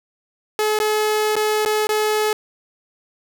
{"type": "tone with dropouts", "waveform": "sawtooth", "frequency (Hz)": 427.3, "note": "G#4", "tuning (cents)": 49, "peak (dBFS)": -13, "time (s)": [0.59, 2.33], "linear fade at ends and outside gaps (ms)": 1, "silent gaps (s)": [[0.789, 0.8], [1.355, 1.365], [1.651, 1.659], [1.87, 1.891]], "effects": []}